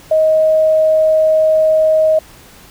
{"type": "tone", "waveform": "sine", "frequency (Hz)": 629, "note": "D#5", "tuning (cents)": 19, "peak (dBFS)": -8, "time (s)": [0.11, 2.19], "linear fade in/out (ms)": 5, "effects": ["pink hiss -41 dBFS RMS until 2.7 s"]}